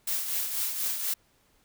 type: noise with tremolo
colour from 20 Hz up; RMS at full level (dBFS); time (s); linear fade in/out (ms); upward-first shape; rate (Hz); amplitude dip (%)
blue; -28; 0.07-1.14; 5; triangle; 4.1; 55
effects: pink hiss -66 dBFS RMS until 1.64 s